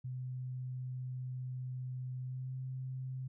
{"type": "tone with pitch glide", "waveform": "sine", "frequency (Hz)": [127.5, 129.95], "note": ["C3", "C3"], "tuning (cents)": [-44, -11], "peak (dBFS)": -38, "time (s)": [0.04, 3.28], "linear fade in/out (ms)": 10, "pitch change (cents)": 33, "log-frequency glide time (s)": [2.21, 2.54], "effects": []}